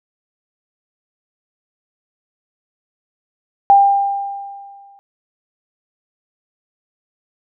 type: tone with exponential decay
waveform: sine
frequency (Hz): 797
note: G5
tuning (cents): +28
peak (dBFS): -4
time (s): 3.7-4.99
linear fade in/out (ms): 0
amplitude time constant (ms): 280
effects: none